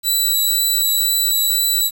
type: tone with vibrato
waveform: 10% pulse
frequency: 3951 Hz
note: B7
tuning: in tune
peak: -8 dBFS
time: 0.03-1.91 s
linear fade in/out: 50 ms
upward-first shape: sine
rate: 2 Hz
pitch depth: 10 cents each way
effects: 7-bit